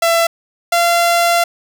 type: tone pair in turn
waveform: sawtooth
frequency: 671 / 686.7 Hz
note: E5 / F5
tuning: +31 / -29 cents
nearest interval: unison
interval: 40 cents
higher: second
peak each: -7 dBFS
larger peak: neither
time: 0.02-0.27 / 0.72-1.44 s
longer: second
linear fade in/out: 5 ms
effects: none